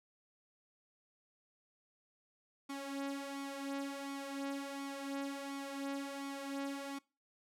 sawtooth tone with flanger, 277.2 Hz, C#4, in tune, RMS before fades -42 dBFS, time 2.69-6.99 s, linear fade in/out 10 ms, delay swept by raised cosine 0.87 to 3.57 ms, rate 1.4 Hz, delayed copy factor +0.6, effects noise-tail reverb RT60 0.3 s tail -23 dB re dry + low-pass 12000 Hz 12 dB/octave

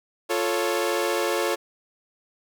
sawtooth chord, F augmented, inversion none, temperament equal, 349.2 / 440 / 554.4 Hz, F4 / A4 / C#5, 0 / 0 / 0 cents, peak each -23 dBFS, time 0.29-1.56 s, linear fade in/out 20 ms, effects none

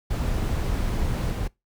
brown noise with level steps, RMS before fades -25 / -27 dBFS, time 0.1-1.48 s, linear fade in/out 10 ms, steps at 1.3 s, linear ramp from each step 20 ms, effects noise-tail reverb RT60 0.2 s tail -23 dB re dry

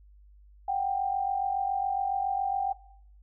sine tone pair together, 740 / 787.2 Hz, F#5 / G5, 0 / +7 cents, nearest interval minor second, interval 107 cents, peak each -31 / -27 dBFS, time 0.68-2.73 s, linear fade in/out 5 ms, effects noise-tail reverb RT60 0.7 s tail -19 dB re dry + added 50 Hz sine -52 dBFS peak until 3.22 s

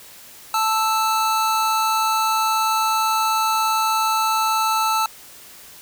square tone pair together, 880 / 1318.5 Hz, A5 / E6, 0 / 0 cents, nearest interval perfect fifth, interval 700 cents, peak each -21 dBFS, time 0.54-5.06 s, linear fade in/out 2 ms, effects white hiss -43 dBFS RMS until 5.81 s

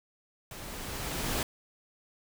pink noise with level ramp, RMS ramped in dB -44 to -30 dBFS, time 0.51-1.43 s, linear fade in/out 2 ms, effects none

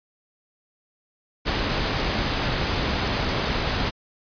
pink noise with ADSR envelope, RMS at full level -21 dBFS, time 1.45-3.91 s, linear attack 36 ms, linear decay 14 ms, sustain -3 dB, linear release 27 ms, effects resampled to 11025 Hz

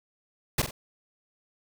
pink noise with echo, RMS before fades -24 dBFS, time 0.58-0.62 s, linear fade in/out 5 ms, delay 45 ms, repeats 2, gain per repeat -8 dB, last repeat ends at 0.71 s, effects none

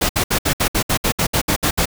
pink noise bursts, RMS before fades -17 dBFS, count 13, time 0.01-1.857 s, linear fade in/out 10 ms, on 83 ms, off 64 ms, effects none

